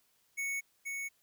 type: tone with echo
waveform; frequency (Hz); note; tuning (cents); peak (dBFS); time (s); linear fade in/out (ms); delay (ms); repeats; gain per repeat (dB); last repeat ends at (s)
square; 2217; C#7; 0; -34; 0.37-0.61; 20; 480; 1; -3; 1.09
effects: white hiss -72 dBFS RMS until 1.22 s